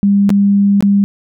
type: tone with dropouts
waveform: sine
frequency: 200.4 Hz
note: G3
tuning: 38 cents sharp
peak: -7 dBFS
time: 0.03-1.04 s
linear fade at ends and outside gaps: 0 ms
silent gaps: 0.293-0.303 / 0.807-0.825 s
effects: none